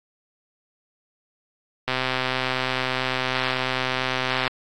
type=click train; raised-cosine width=0.3 ms; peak=-7 dBFS; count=336; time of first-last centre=1.88-4.477 s; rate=129 Hz; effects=AAC 64 kbps

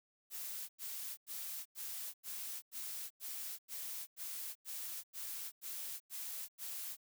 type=noise bursts; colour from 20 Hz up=blue; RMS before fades=-44 dBFS; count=14; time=0.3-6.969 s; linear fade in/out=50 ms; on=390 ms; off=93 ms; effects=none

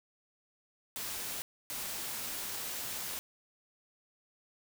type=noise bursts at uneven times; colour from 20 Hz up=white; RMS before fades=-39 dBFS; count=2; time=0.96-1.42 / 1.7-3.19 s; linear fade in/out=0 ms; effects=none

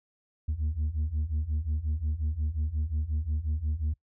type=beating tone pair; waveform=sine; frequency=73.5 / 79.1 Hz; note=D2 / D#2; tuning=+2 / +29 cents; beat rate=5.6 Hz; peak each=-29 / -27 dBFS; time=0.48-3.94 s; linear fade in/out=10 ms; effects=noise-tail reverb RT60 0.1 s tail -24 dB re dry + tanh soft clip ceiling -24 dBFS

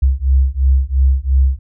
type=beating tone pair; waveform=sine; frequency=65.2 / 68.1 Hz; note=C2 / C#2; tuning=-5 / -30 cents; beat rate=2.9 Hz; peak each=-13 / -13 dBFS; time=0.02-1.59 s; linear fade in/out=10 ms; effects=none

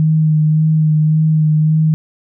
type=tone with vibrato; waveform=sine; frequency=155.56 Hz; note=D#3; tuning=in tune; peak=-9 dBFS; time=0-1.94 s; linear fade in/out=0 ms; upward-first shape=sine; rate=1.8 Hz; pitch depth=20 cents each way; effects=none

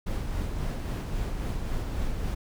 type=noise with tremolo; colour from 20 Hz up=brown; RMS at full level=-29 dBFS; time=0.06-2.35 s; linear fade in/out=10 ms; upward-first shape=sine; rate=3.7 Hz; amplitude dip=30%; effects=none

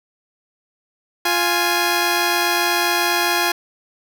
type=tone pair together; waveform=10% pulse; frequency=349.2 / 830.6 Hz; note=F4 / G#5; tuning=0 / 0 cents; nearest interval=octave + minor third; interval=1500 cents; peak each=-11 dBFS; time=1.25-3.52 s; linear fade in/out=5 ms; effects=none

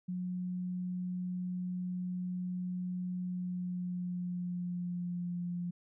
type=tone with pitch glide; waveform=sine; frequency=180.9 to 175.45 Hz; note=F#3 to F3; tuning=-39 to +8 cents; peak=-34 dBFS; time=0.08-5.71 s; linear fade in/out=10 ms; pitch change=-53 cents; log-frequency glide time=3.21-5.4 s; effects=none

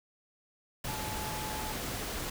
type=tone in noise; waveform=sine; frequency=861 Hz; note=A5; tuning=38 cents flat; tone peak=-40 dBFS; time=0.88-1.72 s; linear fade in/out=5 ms; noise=pink; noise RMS=-37 dBFS; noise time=0.84-2.3 s; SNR=-6 dB; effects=none

